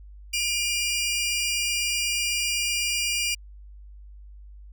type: tone pair together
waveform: 20% pulse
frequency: 2404 / 2853 Hz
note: D7 / F7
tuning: +40 / +36 cents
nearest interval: minor third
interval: 296 cents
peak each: -21 / -23 dBFS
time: 0.33-3.35 s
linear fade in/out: 10 ms
effects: added 50 Hz sine -42 dBFS peak until 4.72 s